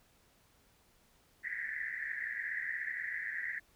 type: band-pass noise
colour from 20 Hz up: pink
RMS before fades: -39 dBFS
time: 1.43-3.6 s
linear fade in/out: 20 ms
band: 1700 to 2000 Hz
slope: 96 dB/octave
effects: pink hiss -68 dBFS RMS until 3.75 s